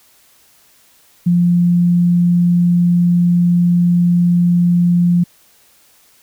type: tone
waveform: sine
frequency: 174.61 Hz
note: F3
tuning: in tune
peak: -9 dBFS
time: 1.26-5.24 s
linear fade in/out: 10 ms
effects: white hiss -51 dBFS RMS until 6.22 s